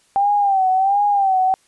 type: tone with vibrato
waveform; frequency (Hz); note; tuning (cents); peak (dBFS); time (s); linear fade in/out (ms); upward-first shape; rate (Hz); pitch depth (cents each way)
sine; 784; G5; 0; -13; 0.16-1.54; 0; sine; 1.4; 84
effects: white hiss -58 dBFS RMS until 1.67 s + resampled to 24000 Hz